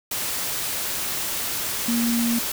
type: tone in noise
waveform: sine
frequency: 234.4 Hz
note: A#3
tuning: 10 cents sharp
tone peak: -20 dBFS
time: 1.88-2.39 s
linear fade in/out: 5 ms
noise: white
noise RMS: -27 dBFS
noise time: 0.11-2.52 s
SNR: +4 dB
effects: none